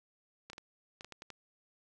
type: clicks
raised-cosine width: 0.2 ms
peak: -29 dBFS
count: 8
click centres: 0.5 / 0.532 / 0.581 / 1.009 / 1.046 / 1.123 / 1.221 / 1.303 s
effects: none